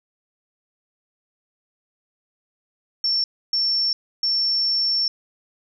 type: tone bursts at uneven times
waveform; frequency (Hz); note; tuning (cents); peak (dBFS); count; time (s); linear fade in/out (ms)
sine; 5430; F8; -50; -18; 3; 3.04-3.24 / 3.53-3.93 / 4.23-5.08; 2
effects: none